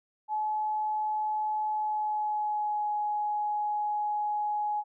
sine tone with pitch glide, 855 to 838.4 Hz, A5 to G#5, -50 to +16 cents, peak -27 dBFS, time 0.28-4.84 s, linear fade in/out 50 ms, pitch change -34 cents, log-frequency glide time 1.69-2.91 s, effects none

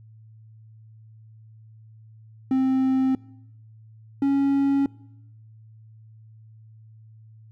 triangle tone pair in turn, 262.7 / 277.1 Hz, C4 / C#4, +7 / -1 cents, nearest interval minor second, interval 92 cents, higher second, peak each -16 dBFS, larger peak neither, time 2.51-3.15 / 4.22-4.86 s, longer neither, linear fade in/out 2 ms, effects noise-tail reverb RT60 0.9 s tail -23 dB re dry + added 110 Hz sine -46 dBFS peak until 7.51 s

